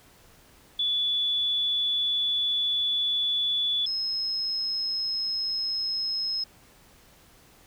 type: tone pair in turn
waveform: sine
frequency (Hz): 3443 / 5159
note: A7 / E8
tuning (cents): -38 / -38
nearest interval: perfect fifth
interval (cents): 700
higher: second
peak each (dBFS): -23 / -26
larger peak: first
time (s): 0.79-3.86 / 3.86-6.44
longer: first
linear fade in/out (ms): 5
effects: pink hiss -56 dBFS RMS until 7.66 s